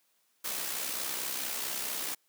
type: noise with amplitude modulation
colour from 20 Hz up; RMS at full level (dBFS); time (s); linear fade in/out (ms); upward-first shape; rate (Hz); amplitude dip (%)
white; -33; 0.44-2.15; 10; sine; 64.5; 45
effects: white hiss -72 dBFS RMS until 2.28 s + high-pass 200 Hz 12 dB/octave